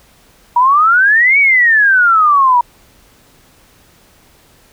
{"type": "exponential two-way sweep", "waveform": "sine", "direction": "up then down", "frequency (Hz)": [947, 2290, 947], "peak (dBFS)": -6, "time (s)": [0.56, 2.61], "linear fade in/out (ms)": 5, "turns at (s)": 1.39, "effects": ["pink hiss -48 dBFS RMS until 4.72 s"]}